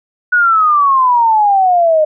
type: exponential sweep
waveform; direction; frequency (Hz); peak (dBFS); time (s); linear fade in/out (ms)
sine; down; 1480 to 608; -7; 0.32-2.05; 10
effects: none